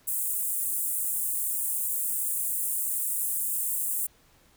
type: high-pass noise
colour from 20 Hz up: pink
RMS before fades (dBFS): -29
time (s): 0.07-4.07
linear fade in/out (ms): 10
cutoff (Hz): 8300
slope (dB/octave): 48
effects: pink hiss -61 dBFS RMS until 4.56 s